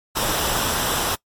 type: noise with comb filter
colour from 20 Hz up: pink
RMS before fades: -22 dBFS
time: 0.15-1.16 s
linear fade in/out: 20 ms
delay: 0.45 ms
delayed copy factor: -0.5
effects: noise-tail reverb RT60 0.1 s tail -22 dB re dry + MP3 64 kbps